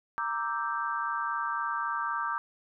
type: chord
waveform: sine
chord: E half-diminished seventh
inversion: second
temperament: equal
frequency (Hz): 932.3 / 1174.7 / 1318.5 / 1568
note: Bb5 / D6 / E6 / G6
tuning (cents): 0 / 0 / 0 / 0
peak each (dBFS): -35 / -32 / -37 / -35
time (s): 0.18-2.38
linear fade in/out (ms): 0
effects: none